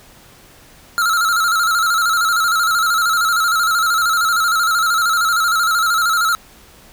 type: tone with vibrato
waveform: square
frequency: 1351 Hz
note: E6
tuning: 42 cents sharp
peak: -14 dBFS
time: 0.98-6.35 s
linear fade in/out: 0 ms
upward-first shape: square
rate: 13 Hz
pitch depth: 66 cents each way
effects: pink hiss -45 dBFS RMS until 6.92 s